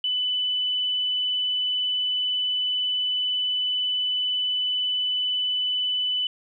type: tone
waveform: sine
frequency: 2994 Hz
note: F#7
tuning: 20 cents sharp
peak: -22 dBFS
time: 0.04-6.27 s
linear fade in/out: 2 ms
effects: none